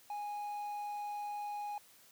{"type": "tone", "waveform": "triangle", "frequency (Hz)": 827, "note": "G#5", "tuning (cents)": -8, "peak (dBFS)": -36, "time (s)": [0.1, 1.78], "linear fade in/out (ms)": 2, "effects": ["white hiss -62 dBFS RMS until 2.11 s", "high-pass 80 Hz 12 dB/octave"]}